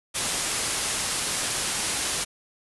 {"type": "low-pass noise", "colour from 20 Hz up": "white", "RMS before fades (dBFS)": -28, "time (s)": [0.14, 2.25], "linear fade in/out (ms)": 20, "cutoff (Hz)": 11000, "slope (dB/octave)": 96, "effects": []}